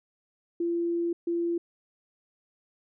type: tone bursts at uneven times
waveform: sine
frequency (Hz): 341.2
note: F4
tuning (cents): -40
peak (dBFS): -25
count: 2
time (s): 0.6-1.13 / 1.27-1.58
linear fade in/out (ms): 5
effects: none